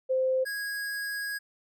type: tone pair in turn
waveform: sine / square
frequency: 520 / 1650.9 Hz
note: C5 / G#6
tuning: -11 / -11 cents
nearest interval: octave + minor sixth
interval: 2000 cents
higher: second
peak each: -23 / -32 dBFS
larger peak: first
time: 0.09-0.45 / 0.45-1.39 s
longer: second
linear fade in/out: 20 ms
effects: none